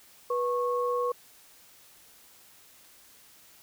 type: tone pair together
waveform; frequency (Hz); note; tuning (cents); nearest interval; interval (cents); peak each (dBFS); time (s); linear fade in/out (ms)
sine; 488.6 / 1096.9; B4 / C#6; -19 / -19; octave + major second; 1400; -27 / -30; 0.3-1.12; 5
effects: white hiss -56 dBFS RMS until 3.62 s